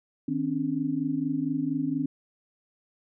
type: tone cluster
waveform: sine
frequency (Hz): 156.5 / 261.8 / 286.1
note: D#3 / C4 / D4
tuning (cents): +10 / +1 / -45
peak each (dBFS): -34 / -28 / -29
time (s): 0.28-2.06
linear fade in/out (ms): 5
effects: none